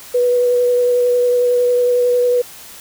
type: tone with vibrato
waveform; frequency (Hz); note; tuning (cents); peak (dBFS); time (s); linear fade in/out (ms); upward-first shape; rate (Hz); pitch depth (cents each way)
sine; 490.4; B4; -12; -11; 0.14-2.42; 10; triangle; 11; 15
effects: white hiss -37 dBFS RMS until 2.8 s